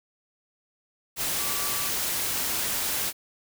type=tone in noise; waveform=sine; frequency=1155 Hz; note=D6; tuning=29 cents flat; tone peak=-38 dBFS; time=1.38-1.92 s; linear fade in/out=50 ms; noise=white; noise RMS=-28 dBFS; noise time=1.16-3.13 s; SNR=-13 dB; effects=none